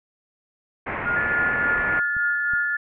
white low-pass noise, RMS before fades -29 dBFS, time 0.86-2 s, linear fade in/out 10 ms, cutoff 2200 Hz, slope 48 dB/octave
sine tone with tremolo, 1421 Hz, F6, 30 cents sharp, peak -20 dBFS, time 1.05-2.77 s, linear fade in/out 20 ms, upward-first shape sine, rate 3.5 Hz, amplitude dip 45%
click train, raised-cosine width 5 ms, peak -28 dBFS, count 5, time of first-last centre 1.06-2.536 s, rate 2.71 Hz
sine tone, 1735 Hz, A6, 25 cents flat, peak -24 dBFS, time 1.16-2.77 s, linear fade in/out 5 ms
effects none

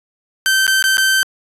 sawtooth tone with dropouts, 1550 Hz, G6, 20 cents flat, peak -8 dBFS, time 0.46-1.23 s, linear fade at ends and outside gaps 0 ms, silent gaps 0.667-0.678 / 0.825-0.84 / 0.971-0.981 s, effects resampled to 32000 Hz

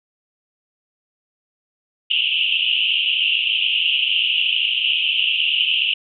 pink band-pass noise, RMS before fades -19 dBFS, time 2.1-5.94 s, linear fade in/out 10 ms, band 2700 to 3100 Hz, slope 96 dB/octave, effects none

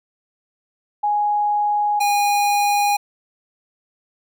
sine / square tone pair in turn, 830.6 / 818.7 Hz, G#5 / G#5, 0 / -25 cents, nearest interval unison, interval 25 cents, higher first, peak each -16 dBFS, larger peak neither, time 1.03-2 / 2-2.97 s, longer neither, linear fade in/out 10 ms, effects none

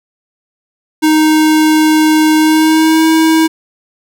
square tone with pitch glide, 311.1 to 320.6 Hz, D#4 to E4, 0 to -48 cents, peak -7 dBFS, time 1.02-3.48 s, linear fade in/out 20 ms, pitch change +52 cents, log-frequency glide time 2.38-3.06 s, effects none

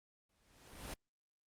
pink noise with exponential growth, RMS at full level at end -42 dBFS, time 0.29-0.94 s, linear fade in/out 5 ms, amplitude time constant 140 ms, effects low-pass 12000 Hz 12 dB/octave + Opus 48 kbps

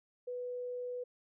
sine tone, 493.9 Hz, B4, in tune, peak -37 dBFS, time 0.27-1.04 s, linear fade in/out 10 ms, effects none

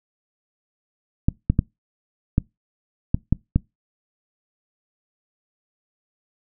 clicks, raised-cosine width 5 ms, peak -4 dBFS, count 7, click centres 1.285 / 1.5 / 1.591 / 2.381 / 3.145 / 3.326 / 3.56 s, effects noise-tail reverb RT60 0.2 s tail -24 dB re dry

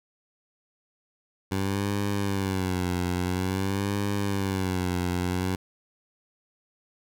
15% pulse tone with vibrato, 95 Hz, F#2, 46 cents sharp, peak -19 dBFS, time 1.51-5.56 s, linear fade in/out 10 ms, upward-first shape sine, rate 0.49 Hz, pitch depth 110 cents each way, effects none

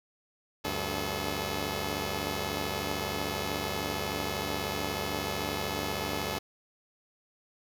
5% pulse tone cluster, 73 / 96.3 / 430 Hz, D2 / G2 / A4, -10 / -30 / -40 cents, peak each -24 dBFS, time 0.64-6.39 s, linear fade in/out 10 ms, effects none

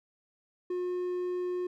triangle tone, 359.7 Hz, F#4, 49 cents flat, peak -28 dBFS, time 0.7-1.67 s, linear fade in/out 5 ms, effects none

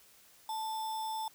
sine tone with sample-and-hold, 880 Hz, A5, in tune, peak -34 dBFS, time 0.49-1.28 s, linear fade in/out 2 ms, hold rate 4410 Hz, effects white hiss -61 dBFS RMS until 1.34 s

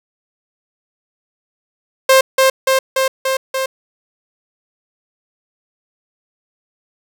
sawtooth tone with echo, 529 Hz, C5, 19 cents sharp, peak -3 dBFS, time 2.09-2.21 s, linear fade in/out 5 ms, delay 290 ms, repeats 5, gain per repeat -2 dB, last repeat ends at 3.66 s, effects none

